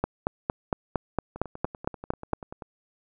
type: two click trains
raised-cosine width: 1 ms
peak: -10 / -24 dBFS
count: 11 / 14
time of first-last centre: 0.04-2.334 / 1.36-2.622 s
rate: 4.36 / 10.3 Hz
effects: none